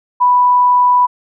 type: tone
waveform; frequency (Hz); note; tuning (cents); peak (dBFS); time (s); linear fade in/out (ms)
sine; 987.8; B5; 0; -7; 0.2-1.07; 20
effects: none